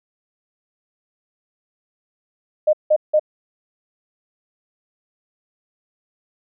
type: tone bursts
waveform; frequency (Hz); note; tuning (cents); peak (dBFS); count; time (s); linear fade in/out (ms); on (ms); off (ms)
sine; 612; D#5; -29; -11; 3; 2.67-3.196; 10; 62; 170
effects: none